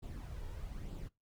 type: noise with flanger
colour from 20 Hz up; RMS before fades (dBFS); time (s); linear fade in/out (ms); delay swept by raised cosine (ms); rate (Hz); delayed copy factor
brown; -44; 0.02-1.09; 20; 0.25 to 2.15; 1.1; +0.5
effects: noise-tail reverb RT60 0.2 s tail -20 dB re dry